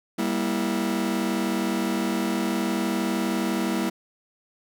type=chord; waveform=40% pulse; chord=E diminished; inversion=first; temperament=just; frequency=197.78 / 237.3 / 329.6 Hz; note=G3 / Bb3 / E4; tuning=+16 / +31 / 0 cents; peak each=-27 dBFS; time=0.18-3.9 s; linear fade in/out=10 ms; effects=none